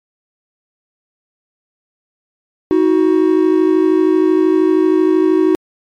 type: tone pair together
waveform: triangle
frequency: 317.1 / 370 Hz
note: D#4 / F#4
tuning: +33 / 0 cents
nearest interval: minor third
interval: 267 cents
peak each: -10 dBFS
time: 2.71-5.55 s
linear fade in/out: 0 ms
effects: MP3 64 kbps